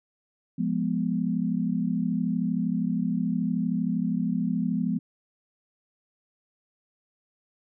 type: chord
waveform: sine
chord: F diminished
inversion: none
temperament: equal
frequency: 174.61 / 207.7 / 246.9 Hz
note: F3 / Ab3 / Cb4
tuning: 0 / 0 / 0 cents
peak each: -28 dBFS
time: 0.58-4.99 s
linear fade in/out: 10 ms
effects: none